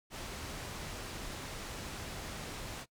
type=low-pass noise; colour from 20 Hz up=pink; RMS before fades=-43 dBFS; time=0.1-2.86 s; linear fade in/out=50 ms; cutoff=9100 Hz; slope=12 dB/octave; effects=noise-tail reverb RT60 0.1 s tail -21 dB re dry